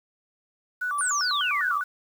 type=tone with vibrato; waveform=sine; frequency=1310 Hz; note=E6; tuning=11 cents flat; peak=-25 dBFS; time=0.81-1.84 s; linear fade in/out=10 ms; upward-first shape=square; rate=5 Hz; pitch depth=210 cents each way
type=exponential sweep; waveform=sine; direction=down; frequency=9956 to 1178 Hz; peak=-25 dBFS; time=0.98-1.78 s; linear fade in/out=10 ms
effects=8-bit